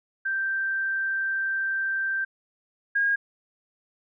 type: tone pair in turn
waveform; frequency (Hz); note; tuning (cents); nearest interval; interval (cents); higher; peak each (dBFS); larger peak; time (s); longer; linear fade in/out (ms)
sine; 1568 / 1628.3; G6 / G#6; 0 / -35; minor second; 65; second; -24 / -20; second; 0.25-2.25 / 2.95-3.16; first; 10
effects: none